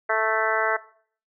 harmonic tone, 220 Hz, A3, in tune, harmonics 2 / 3 / 4 / 5 / 6 / 7 / 8 / 9, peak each -29 / -25 / -29 / -30 / -28 / -27 / -30 / -30 dBFS, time 0.09-0.77 s, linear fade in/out 10 ms, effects noise-tail reverb RT60 0.5 s tail -18 dB re dry

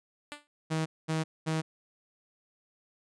5% pulse tone with exponential decay, 293.7 Hz, D4, in tune, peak -25 dBFS, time 0.32-0.47 s, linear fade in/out 0 ms, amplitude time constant 32 ms
sawtooth tone bursts, 158.9 Hz, D#3, 37 cents sharp, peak -24 dBFS, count 3, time 0.7-1.62 s, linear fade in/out 20 ms, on 160 ms, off 220 ms
effects resampled to 22050 Hz

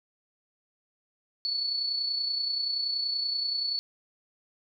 sine tone with amplitude modulation, 4435 Hz, C#8, in tune, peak -25 dBFS, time 1.45-3.79 s, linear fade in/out 0 ms, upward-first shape sine, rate 30.5 Hz, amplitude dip 45%, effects none

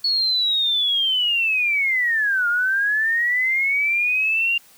sine linear two-way sweep, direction down then up, 4400 to 1400 to 2796 Hz, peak -17 dBFS, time 0.04-4.58 s, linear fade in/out 5 ms, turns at 2.48 s, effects white hiss -51 dBFS RMS until 4.77 s

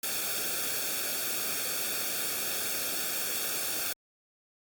white noise with comb filter, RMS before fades -32 dBFS, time 0.03-3.93 s, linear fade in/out 5 ms, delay 1 ms, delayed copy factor -0.7, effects Opus 48 kbps

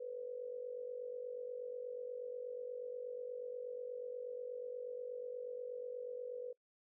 sine tone with amplitude modulation, 493.9 Hz, B4, in tune, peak -38 dBFS, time 0-6.53 s, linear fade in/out 10 ms, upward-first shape sine, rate 48.3 Hz, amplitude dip 75%, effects noise-tail reverb RT60 0.1 s tail -23 dB re dry

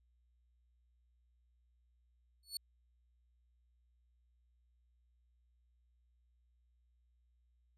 sawtooth tone with exponential growth, 4417 Hz, C#8, 7 cents flat, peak -33 dBFS, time 2.43-2.57 s, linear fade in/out 2 ms, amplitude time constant 30 ms, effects added 60 Hz sine -70 dBFS peak until 7.77 s + resampled to 32000 Hz

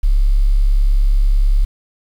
sine tone, 34.65 Hz, C#1, in tune, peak -9 dBFS, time 0.03-1.65 s, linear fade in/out 10 ms, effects 7-bit

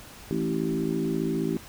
harmonic tone with a mistuned harmonic, 55 Hz, A1, in tune, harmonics 3 / 4 / 5 / 6 / 7, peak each -31 / -31 / -31 / -31 / -31 dBFS, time 0.31-1.57 s, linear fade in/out 0 ms, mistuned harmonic 6, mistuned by -18 cents, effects pink hiss -46 dBFS RMS until 1.68 s

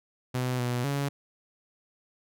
sawtooth tone with pitch steps, 126.3 / 122.7 / 140.9 Hz, B2 / B2 / C#3, +39 / -11 / +29 cents, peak -23 dBFS, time 0.34-1.09 s, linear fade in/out 10 ms, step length 250 ms, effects none

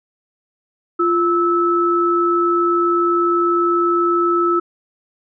sine tone pair together, 346.6 / 1306.1 Hz, F4 / E6, -13 / -16 cents, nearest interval octave + major seventh, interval 2297 cents, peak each -16 dBFS, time 0.99-4.6 s, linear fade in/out 10 ms, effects none

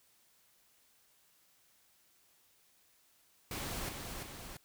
pink noise with echo, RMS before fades -40 dBFS, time 3.51-3.89 s, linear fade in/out 2 ms, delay 340 ms, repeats 2, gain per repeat -4 dB, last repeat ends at 4.57 s, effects white hiss -69 dBFS RMS until 4.64 s

